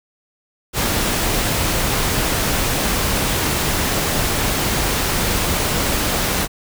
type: noise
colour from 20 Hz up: pink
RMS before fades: -19 dBFS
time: 0.73-6.48 s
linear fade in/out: 50 ms
effects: none